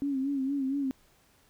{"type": "tone with vibrato", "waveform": "sine", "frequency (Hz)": 273.4, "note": "C#4", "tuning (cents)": -24, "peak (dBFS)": -27, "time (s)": [0.02, 0.91], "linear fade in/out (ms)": 0, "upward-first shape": "sine", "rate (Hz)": 4.3, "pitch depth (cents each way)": 71, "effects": ["pink hiss -64 dBFS RMS until 1.49 s"]}